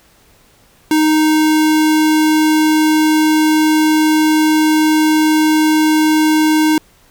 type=tone; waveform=square; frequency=310.4 Hz; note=D#4; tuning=4 cents flat; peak=-10 dBFS; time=0.91-6.78 s; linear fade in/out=2 ms; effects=pink hiss -50 dBFS RMS until 7.1 s